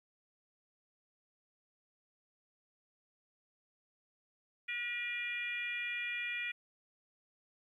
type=harmonic tone with a mistuned harmonic; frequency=481.9 Hz; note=B4; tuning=43 cents flat; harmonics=3 / 4 / 5 / 6 / 7; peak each=-48 / -40 / -38 / -50 / -51 dBFS; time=4.68-6.52 s; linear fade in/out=10 ms; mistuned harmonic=6; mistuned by=-23 cents; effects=12-bit